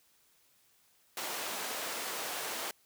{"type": "high-pass noise", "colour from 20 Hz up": "pink", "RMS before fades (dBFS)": -38, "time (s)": [1.17, 2.71], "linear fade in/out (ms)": 2, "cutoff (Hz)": 490, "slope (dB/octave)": 12, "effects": ["white hiss -68 dBFS RMS until 2.85 s"]}